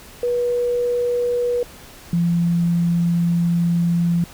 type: tone pair in turn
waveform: sine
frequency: 485.2 / 171.08 Hz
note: B4 / F3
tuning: -31 / -35 cents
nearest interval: octave + tritone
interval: 1804 cents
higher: first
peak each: -17 / -15 dBFS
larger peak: second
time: 0.23-1.63 / 2.13-4.24 s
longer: second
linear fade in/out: 2 ms
effects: pink hiss -42 dBFS RMS until 4.33 s